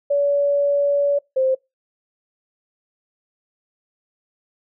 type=tone pair in turn; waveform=sine; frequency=570 / 524.4 Hz; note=C#5 / C5; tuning=+48 / +4 cents; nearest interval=minor second; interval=144 cents; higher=first; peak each=-15 dBFS; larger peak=neither; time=0.1-1.19 / 1.36-1.55 s; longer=first; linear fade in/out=10 ms; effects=noise-tail reverb RT60 0.2 s tail -24 dB re dry